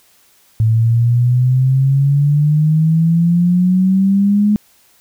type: exponential sweep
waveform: sine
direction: up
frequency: 110 to 210.7 Hz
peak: -9 dBFS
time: 0.6-4.56 s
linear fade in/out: 0 ms
effects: white hiss -52 dBFS RMS until 5 s